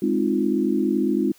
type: chord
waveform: sine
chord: F minor seventh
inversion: first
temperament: equal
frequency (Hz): 207.7 / 261.6 / 311.1 / 349.2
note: Ab3 / C4 / Eb4 / F4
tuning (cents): 0 / 0 / 0 / 0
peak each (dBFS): -24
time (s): 0.02-1.32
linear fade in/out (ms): 5
effects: white hiss -55 dBFS RMS until 1.38 s